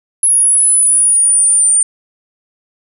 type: exponential sweep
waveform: sine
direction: down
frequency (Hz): 10548 to 8960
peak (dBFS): -7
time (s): 0.23-1.83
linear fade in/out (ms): 2
effects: none